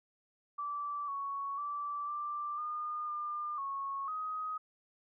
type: tone with pitch steps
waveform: sine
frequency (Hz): 1162 / 1113 / 1163 / 1179 / 1217 / 1201 / 1100 / 1257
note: D6 / C#6 / D6 / D6 / D#6 / D6 / C#6 / D#6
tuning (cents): -19 / +7 / -17 / +6 / -39 / +38 / -14 / +17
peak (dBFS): -35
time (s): 0.58-4.58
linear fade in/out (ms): 10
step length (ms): 500
effects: none